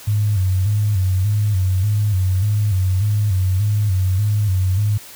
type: tone with vibrato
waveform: sine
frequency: 98.9 Hz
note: G2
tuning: 16 cents sharp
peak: -14 dBFS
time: 0.07-4.98 s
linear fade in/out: 10 ms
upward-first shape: square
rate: 1.7 Hz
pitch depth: 99 cents each way
effects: white hiss -39 dBFS RMS until 5.15 s